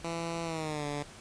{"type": "tone with pitch glide", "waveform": "10% pulse", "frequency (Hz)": [167.2, 145.56], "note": ["E3", "D3"], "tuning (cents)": [25, -15], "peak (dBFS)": -25, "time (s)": [0.04, 1.03], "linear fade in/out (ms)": 5, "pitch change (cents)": -240, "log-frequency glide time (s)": [0.44, 0.86], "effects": ["pink hiss -50 dBFS RMS until 1.2 s", "resampled to 22050 Hz"]}